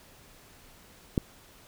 click, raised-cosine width 3 ms, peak -11 dBFS, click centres 1.178 s, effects pink hiss -55 dBFS RMS until 1.67 s

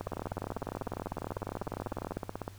two click trains, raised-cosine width 1 ms, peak -21 / -21 dBFS, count 41 / 43, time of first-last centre 0.01-2.479 / 0.07-2.17 s, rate 16.2 / 20 Hz, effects added 98 Hz sine -49 dBFS peak until 2.58 s + pink hiss -57 dBFS RMS until 2.58 s

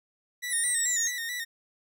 sawtooth tone with vibrato, 1900 Hz, A#6, 33 cents sharp, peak -28 dBFS, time 0.42-1.45 s, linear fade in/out 20 ms, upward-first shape square, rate 4.6 Hz, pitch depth 54 cents each way
sine exponential sweep, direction down, 10140 to 6200 Hz, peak -25 dBFS, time 0.49-1.12 s, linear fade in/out 50 ms
effects none

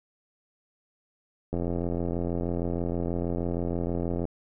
click train, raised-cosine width 2 ms, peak -17 dBFS, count 236, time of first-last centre 1.53-4.253 s, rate 86.3 Hz, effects none

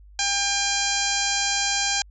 harmonic tone with a mistuned harmonic, 800 Hz, G5, 35 cents sharp, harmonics 1 / 2 / 3 / 4 / 5 / 6 / 7 / 8 / 9, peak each -30 / -30 / -30 / -30 / -30 / -30 / -30 / -30 / -30 dBFS, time 0.19-2.02 s, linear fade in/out 2 ms, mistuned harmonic 5, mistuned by +40 cents, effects added 50 Hz sine -45 dBFS peak until 2.1 s

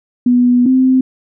sine tone pair in turn, 245.8 / 259.4 Hz, B3 / C4, -8 / -15 cents, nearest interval minor second, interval 93 cents, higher second, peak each -7 / -7 dBFS, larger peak neither, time 0.26-0.66 / 0.66-1.01 s, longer first, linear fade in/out 5 ms, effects none

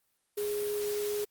sine tone in noise, 415.3 Hz, G#4, in tune, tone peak -30 dBFS, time 0.37-1.25 s, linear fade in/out 10 ms, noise white, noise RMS -41 dBFS, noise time 0.37-1.25 s, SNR +8 dB, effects white hiss -75 dBFS RMS until 1.3 s + Opus 32 kbps

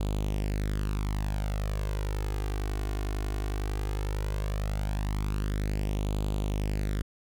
sawtooth tone with flanger, 51 Hz, G#1, 31 cents flat, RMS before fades -30 dBFS, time 0-7.02 s, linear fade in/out 5 ms, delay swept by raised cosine 0.27 to 2.77 ms, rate 0.16 Hz, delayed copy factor +0.65, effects none

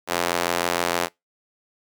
sawtooth tone with high-pass filter, 86.5 Hz, F2, 16 cents flat, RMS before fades -24 dBFS, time 0.07-1.09 s, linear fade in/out 50 ms, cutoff 540 Hz, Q 0.75, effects noise-tail reverb RT60 0.2 s tail -24 dB re dry

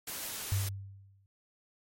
white noise, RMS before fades -39 dBFS, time 0.07-0.69 s, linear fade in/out 5 ms
sine tone with exponential decay, 98 Hz, G2, in tune, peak -25 dBFS, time 0.52-1.26 s, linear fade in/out 0 ms, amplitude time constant 160 ms
effects MP3 64 kbps

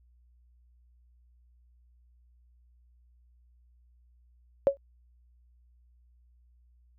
sine tone with exponential decay, 554.4 Hz, C#5, in tune, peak -14 dBFS, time 4.67-4.77 s, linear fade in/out 0 ms, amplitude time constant 21 ms, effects added 60 Hz sine -59 dBFS peak until 6.98 s

